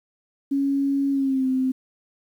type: tone with pitch glide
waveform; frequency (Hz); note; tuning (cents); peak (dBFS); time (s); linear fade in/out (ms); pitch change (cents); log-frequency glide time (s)
sine; 277.2 to 260.1; C#4 to C4; 0 to -10; -19; 0.51-1.72; 10; -110; 1.11-1.47
effects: 9-bit